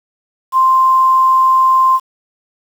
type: tone with quantisation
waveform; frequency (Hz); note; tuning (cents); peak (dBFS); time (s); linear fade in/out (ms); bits
sine; 1046.5; C6; 0; -7; 0.52-2; 50; 6
effects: none